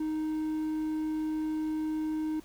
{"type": "tone", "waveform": "triangle", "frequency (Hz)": 311.1, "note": "D#4", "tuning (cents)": 0, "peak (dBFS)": -27, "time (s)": [0, 2.4], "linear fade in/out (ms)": 5, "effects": ["added 47 Hz sine -56 dBFS peak until 2.44 s", "pink hiss -57 dBFS RMS until 2.44 s"]}